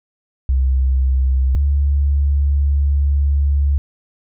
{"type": "tone pair in turn", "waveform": "sine", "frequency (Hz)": [65.5, 70.86], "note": ["C2", "C#2"], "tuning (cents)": [2, 39], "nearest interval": "minor second", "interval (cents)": 137, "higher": "second", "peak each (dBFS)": -12, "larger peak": "neither", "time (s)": [[0.49, 1.55], [1.55, 3.78]], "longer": "second", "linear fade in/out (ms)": 0, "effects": []}